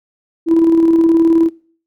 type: tone with tremolo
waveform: sine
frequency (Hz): 329.6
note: E4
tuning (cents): 0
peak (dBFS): -5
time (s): 0.46-1.5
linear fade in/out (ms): 50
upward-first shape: square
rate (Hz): 19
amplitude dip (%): 35
effects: noise-tail reverb RT60 0.5 s tail -25 dB re dry + tanh soft clip ceiling -4 dBFS